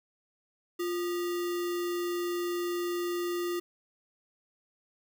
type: tone with sample-and-hold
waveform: sine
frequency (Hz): 350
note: F4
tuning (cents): +4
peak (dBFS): -29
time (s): 0.79-3.6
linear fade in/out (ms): 10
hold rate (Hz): 1575
effects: none